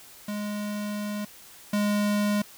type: tone pair in turn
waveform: square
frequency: 207.7 / 206.7 Hz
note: G#3 / G#3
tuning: 0 / -8 cents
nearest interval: unison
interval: 8 cents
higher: first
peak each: -30 / -23 dBFS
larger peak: second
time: 0.28-1.25 / 1.73-2.42 s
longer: first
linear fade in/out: 5 ms
effects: white hiss -49 dBFS RMS until 2.57 s

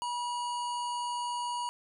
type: harmonic tone with a mistuned harmonic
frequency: 966 Hz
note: B5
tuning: 39 cents flat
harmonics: 1 / 3 / 5 / 7 / 9 / 10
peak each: -32 / -42 / -46 / -49 / -51 / -52 dBFS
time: 0.02-1.69 s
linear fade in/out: 0 ms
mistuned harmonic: 5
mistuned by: -110 cents
effects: none

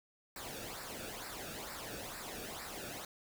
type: noise with flanger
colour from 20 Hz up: pink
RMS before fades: -45 dBFS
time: 0.36-3.05 s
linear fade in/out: 2 ms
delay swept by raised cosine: 0.31 to 1 ms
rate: 2.2 Hz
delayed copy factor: -0.65
effects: none

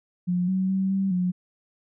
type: tone with pitch steps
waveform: sine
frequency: 178.5 / 188.3 / 191.2 / 193.6 / 180.6 Hz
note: F3 / F#3 / G3 / G3 / F#3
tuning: +38 / +31 / -43 / -21 / -42 cents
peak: -21 dBFS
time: 0.27-1.32 s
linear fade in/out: 20 ms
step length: 210 ms
effects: none

